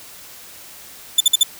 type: tone bursts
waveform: sawtooth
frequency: 3518 Hz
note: A7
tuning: 1 cent flat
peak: -6 dBFS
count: 4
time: 1.18-1.433 s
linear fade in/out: 5 ms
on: 25 ms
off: 51 ms
effects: white hiss -40 dBFS RMS until 1.59 s